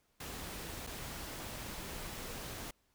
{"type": "noise with dropouts", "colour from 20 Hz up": "pink", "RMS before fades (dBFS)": -44, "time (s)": [0.2, 2.71], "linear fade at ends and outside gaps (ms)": 5, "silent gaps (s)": [0.867, 0.871], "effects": ["pink hiss -75 dBFS RMS until 2.94 s"]}